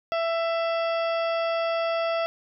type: harmonic tone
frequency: 665 Hz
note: E5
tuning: 15 cents sharp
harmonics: 1 / 2 / 3 / 4 / 5 / 7 / 8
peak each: -24 / -31 / -38 / -37 / -40 / -44 / -47 dBFS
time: 0.12-2.26 s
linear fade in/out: 0 ms
effects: none